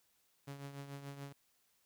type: tone with tremolo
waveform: sawtooth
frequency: 140.2 Hz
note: C#3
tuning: 20 cents sharp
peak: -39 dBFS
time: 0.47-1.33 s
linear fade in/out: 10 ms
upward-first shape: triangle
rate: 6.9 Hz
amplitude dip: 65%
effects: white hiss -75 dBFS RMS until 1.85 s